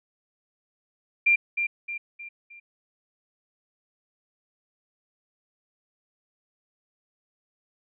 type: tone with echo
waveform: sine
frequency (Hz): 2382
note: D7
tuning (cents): +24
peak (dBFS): -16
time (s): 1.26-1.36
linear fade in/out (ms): 10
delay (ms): 310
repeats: 4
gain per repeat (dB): -7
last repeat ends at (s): 2.6
effects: none